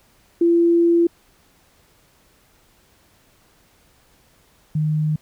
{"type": "tone pair in turn", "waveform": "sine", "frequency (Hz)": [340, 153.61], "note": ["F4", "D#3"], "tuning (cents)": [-46, -22], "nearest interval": "octave + major second", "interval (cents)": 1376, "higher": "first", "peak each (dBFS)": [-12, -17], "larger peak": "first", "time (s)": [[0.41, 1.07], [4.75, 5.16]], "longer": "first", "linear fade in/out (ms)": 5, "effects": ["pink hiss -57 dBFS RMS until 5.21 s"]}